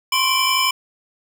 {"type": "tone cluster", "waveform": "square", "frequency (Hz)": [1029, 1080, 2343, 2996, 5170], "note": ["C6", "C#6", "D7", "F#7", "E8"], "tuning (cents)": [-29, -45, -5, 21, -34], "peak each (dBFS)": [-23, -24, -22, -23, -24], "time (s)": [0.12, 0.71], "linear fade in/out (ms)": 5, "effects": []}